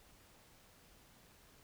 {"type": "silence", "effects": ["pink hiss -64 dBFS RMS until 1.63 s"]}